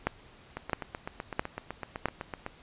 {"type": "two click trains", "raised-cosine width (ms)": 0.5, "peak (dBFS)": [-11, -20], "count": [4, 16], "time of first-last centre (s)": [[0.07, 2.057], [0.57, 2.464]], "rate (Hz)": [1.51, 7.92], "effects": ["pink hiss -55 dBFS RMS until 2.62 s", "resampled to 8000 Hz"]}